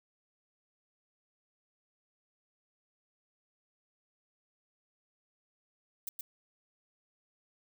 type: noise with echo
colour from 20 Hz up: violet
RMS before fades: -38 dBFS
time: 6.07-6.09 s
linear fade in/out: 2 ms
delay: 120 ms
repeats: 1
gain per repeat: -2 dB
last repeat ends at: 6.21 s
effects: none